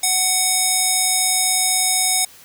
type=tone with band-pass filter; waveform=square; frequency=744 Hz; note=F#5; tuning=9 cents sharp; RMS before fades=-18 dBFS; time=0.03-2.25 s; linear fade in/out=5 ms; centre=9000 Hz; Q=1.4; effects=white hiss -45 dBFS RMS until 2.44 s